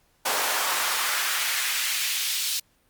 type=noise with high-pass filter sweep; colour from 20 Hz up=pink; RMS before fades=-26 dBFS; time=0.25-2.6 s; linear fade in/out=10 ms; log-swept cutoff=660 to 3900 Hz; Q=1.2; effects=pink hiss -65 dBFS RMS until 2.89 s + Opus 48 kbps